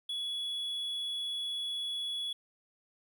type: tone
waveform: triangle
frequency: 3384 Hz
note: G#7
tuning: 32 cents sharp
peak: -32 dBFS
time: 0.09-2.33 s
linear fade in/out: 5 ms
effects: 11-bit